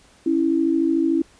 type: tone pair together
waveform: sine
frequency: 276.1 / 329.6 Hz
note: C#4 / E4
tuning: -7 / 0 cents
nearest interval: minor third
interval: 307 cents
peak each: -21 / -18 dBFS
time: 0.26-1.22 s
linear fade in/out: 5 ms
effects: pink hiss -53 dBFS RMS until 1.39 s + resampled to 22050 Hz